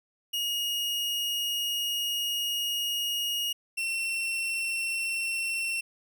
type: tone pair in turn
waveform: 40% pulse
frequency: 2870 / 2709 Hz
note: F7 / E7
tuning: +47 / +47 cents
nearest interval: minor second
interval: 100 cents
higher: first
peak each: -27 dBFS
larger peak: neither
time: 0.33-3.53 / 3.77-5.81 s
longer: first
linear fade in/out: 10 ms
effects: none